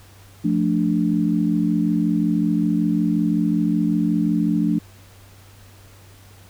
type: chord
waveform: sine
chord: D minor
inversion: first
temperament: equal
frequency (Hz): 174.61 / 220 / 293.7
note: F3 / A3 / D4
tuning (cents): 0 / 0 / 0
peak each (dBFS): -21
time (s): 0.44-4.79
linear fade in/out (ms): 10
effects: added 97 Hz sine -46 dBFS peak until 6.49 s + pink hiss -50 dBFS RMS until 6.49 s